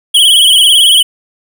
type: tone with vibrato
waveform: square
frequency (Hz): 3136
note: G7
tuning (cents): 0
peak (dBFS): -4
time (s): 0.14-1.03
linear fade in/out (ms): 10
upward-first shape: sine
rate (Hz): 18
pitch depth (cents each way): 100
effects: none